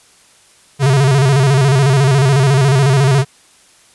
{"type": "tone with vibrato", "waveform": "square", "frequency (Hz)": 136, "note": "C#3", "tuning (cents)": -33, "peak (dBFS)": -9, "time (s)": [0.79, 3.25], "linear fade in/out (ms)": 50, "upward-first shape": "square", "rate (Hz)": 14, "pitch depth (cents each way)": 82, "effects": ["white hiss -48 dBFS RMS until 3.94 s", "resampled to 24000 Hz"]}